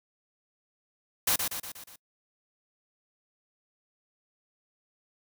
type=noise with echo; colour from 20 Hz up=white; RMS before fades=-25 dBFS; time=1.27-1.36 s; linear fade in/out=5 ms; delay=120 ms; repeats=5; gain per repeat=-5 dB; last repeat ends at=1.96 s; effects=noise-tail reverb RT60 0.1 s tail -26 dB re dry